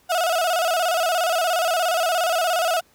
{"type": "tone with vibrato", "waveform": "35% pulse", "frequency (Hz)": 686, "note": "F5", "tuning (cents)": -31, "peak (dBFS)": -17, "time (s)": [0.09, 2.81], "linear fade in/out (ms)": 20, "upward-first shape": "square", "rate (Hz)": 17, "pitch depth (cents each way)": 89, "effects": ["pink hiss -58 dBFS RMS until 2.94 s", "high-pass 60 Hz 12 dB/octave"]}